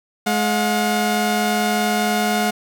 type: tone pair together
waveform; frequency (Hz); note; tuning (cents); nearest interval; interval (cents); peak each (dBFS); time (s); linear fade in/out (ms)
sawtooth; 211.6 / 718.3; G#3 / F5; +33 / +48; octave + major sixth; 2115; -16; 0.26-2.51; 10
effects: none